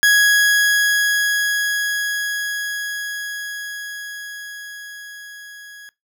40% pulse tone with level ramp, 1664 Hz, G#6, 3 cents sharp, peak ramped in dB -9 to -36 dBFS, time 0.03-5.89 s, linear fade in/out 0 ms, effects noise-tail reverb RT60 0.2 s tail -21 dB re dry

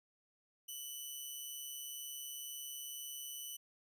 5% pulse tone with amplitude modulation, 2980 Hz, F#7, 12 cents sharp, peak -33 dBFS, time 0.68-3.57 s, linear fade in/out 10 ms, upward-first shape sine, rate 142 Hz, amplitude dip 35%, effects resampled to 32000 Hz

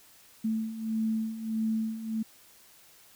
sine beating tone pair, 220 / 221.6 Hz, A3 / A3, 0 / +13 cents, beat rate 1.6 Hz, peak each -34 / -29 dBFS, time 0.44-2.23 s, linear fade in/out 10 ms, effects white hiss -57 dBFS RMS until 3.15 s

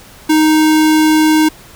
square tone, 311.1 Hz, D#4, in tune, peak -8 dBFS, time 0.29-1.49 s, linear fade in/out 10 ms, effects pink hiss -39 dBFS RMS until 1.75 s

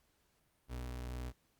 35% pulse tone, 61.74 Hz, B1, in tune, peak -38 dBFS, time 0.68-1.33 s, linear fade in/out 50 ms, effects pink hiss -75 dBFS RMS until 1.59 s + Opus 48 kbps

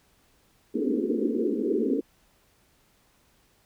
pink band-pass noise, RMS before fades -26 dBFS, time 0.74-2.01 s, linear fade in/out 10 ms, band 220 to 470 Hz, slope 96 dB/octave, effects pink hiss -64 dBFS RMS until 3.65 s

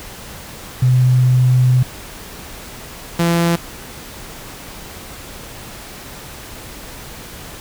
sine / sawtooth tone pair in turn, 126.7 / 169.6 Hz, B2 / E3, +45 / +50 cents, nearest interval perfect fourth, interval 505 cents, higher second, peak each -9 dBFS, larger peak neither, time 0.82-1.83 / 3.19-3.56 s, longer first, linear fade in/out 5 ms, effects pink hiss -34 dBFS RMS until 7.6 s

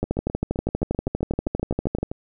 two click trains, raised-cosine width 2 ms, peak -9 / -15 dBFS, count 26 / 17, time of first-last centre 0.03-2.03 / 0.04-2.115 s, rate 12.5 / 7.71 Hz, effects none

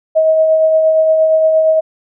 sine tone with tremolo, 635 Hz, D#5, 35 cents sharp, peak -6 dBFS, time 0.15-1.81 s, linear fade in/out 20 ms, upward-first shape triangle, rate 8.6 Hz, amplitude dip 35%, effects none

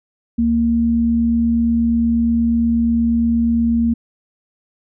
sine tone pair together, 69 / 232.1 Hz, C#2 / A#3, -7 / -7 cents, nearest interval octave + major sixth, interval 2100 cents, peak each -24 / -13 dBFS, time 0.38-3.94 s, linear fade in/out 10 ms, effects none

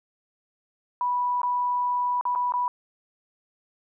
sine tone with dropouts, 983 Hz, B5, 8 cents flat, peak -22 dBFS, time 1.01-2.68 s, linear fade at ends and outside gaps 1 ms, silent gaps 1.417-1.432 / 2.211-2.253 / 2.351-2.358 / 2.522-2.538 s, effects none

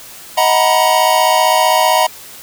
square chord, B major seventh, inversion first, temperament equal with one note detuned, 631.3 / 740 / 932.3 / 987.8 Hz, D#5 / F#5 / A#5 / B5, +25 / 0 / 0 / 0 cents, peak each -16 dBFS, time 0.37-2.07 s, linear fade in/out 10 ms, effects white hiss -35 dBFS RMS until 2.42 s

